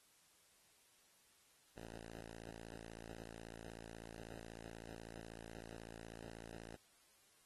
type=tone; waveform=5% pulse; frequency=56.2 Hz; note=A1; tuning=37 cents sharp; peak=-40 dBFS; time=1.76-6.76 s; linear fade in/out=5 ms; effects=white hiss -71 dBFS RMS until 7.45 s + AAC 32 kbps

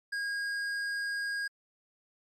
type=tone with tanh clipping; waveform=sine; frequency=1631 Hz; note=G#6; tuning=32 cents flat; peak=-33 dBFS; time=0.12-1.48 s; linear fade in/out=10 ms; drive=13 dB; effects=low-pass 10000 Hz 12 dB/octave + MP3 64 kbps

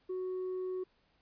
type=tone with tanh clipping; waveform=sine; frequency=370.1 Hz; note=F#4; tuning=in tune; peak=-35 dBFS; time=0.09-0.84 s; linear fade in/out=10 ms; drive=1 dB; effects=pink hiss -72 dBFS RMS until 1.21 s + resampled to 11025 Hz

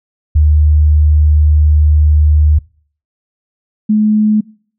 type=tone pair in turn; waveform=sine; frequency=75.6 / 213.4 Hz; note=D#2 / G#3; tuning=-49 / +47 cents; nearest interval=octave + tritone; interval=1796 cents; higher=second; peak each=-5 / -7 dBFS; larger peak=first; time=0.35-2.59 / 3.89-4.41 s; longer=first; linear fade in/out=10 ms; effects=noise-tail reverb RT60 0.5 s tail -24 dB re dry

